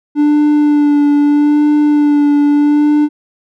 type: tone with vibrato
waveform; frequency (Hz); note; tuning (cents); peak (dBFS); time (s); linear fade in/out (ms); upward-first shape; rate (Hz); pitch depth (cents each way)
triangle; 293.7; D4; 0; -5; 0.15-3.09; 50; sine; 0.79; 22
effects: none